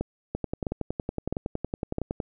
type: two click trains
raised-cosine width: 2 ms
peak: -14 / -15 dBFS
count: 4 / 21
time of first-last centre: 0.01-1.984 / 0.35-2.202 s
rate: 1.52 / 10.8 Hz
effects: none